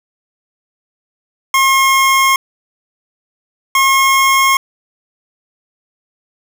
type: tone pair in turn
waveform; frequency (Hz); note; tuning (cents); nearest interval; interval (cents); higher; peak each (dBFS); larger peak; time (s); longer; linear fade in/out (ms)
25% pulse; 1075 / 1079; C6 / C#6; +47 / -47; unison; 6; second; -5; neither; 1.54-2.36 / 3.75-4.57; neither; 2
effects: none